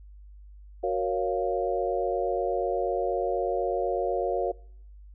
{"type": "chord", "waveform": "sine", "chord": "Gb major seventh", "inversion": "none", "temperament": "equal", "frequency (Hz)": [370, 466.2, 554.4, 698.5], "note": ["Gb4", "Bb4", "Db5", "F5"], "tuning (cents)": [0, 0, 0, 0], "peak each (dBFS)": -30, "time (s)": [0.83, 4.52], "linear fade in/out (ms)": 10, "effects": ["noise-tail reverb RT60 0.7 s tail -25 dB re dry", "added 50 Hz sine -45 dBFS peak until 5.14 s"]}